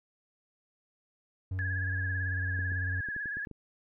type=tone with pitch glide; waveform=triangle; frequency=93.6 to 91.73 Hz; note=F#2 to F#2; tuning=+20 to -14 cents; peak=-29 dBFS; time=1.51-3.01 s; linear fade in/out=5 ms; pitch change=-34 cents; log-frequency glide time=1.77-2.42 s
type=tone with vibrato; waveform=sine; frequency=1671 Hz; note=G#6; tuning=10 cents sharp; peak=-33 dBFS; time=1.59-3.45 s; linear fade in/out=0 ms; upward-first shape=sine; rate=18 Hz; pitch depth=57 cents each way
type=clicks; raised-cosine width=3 ms; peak=-32 dBFS; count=8; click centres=2.591 / 2.719 / 3.087 / 3.164 / 3.258 / 3.37 / 3.472 / 3.513 s
effects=none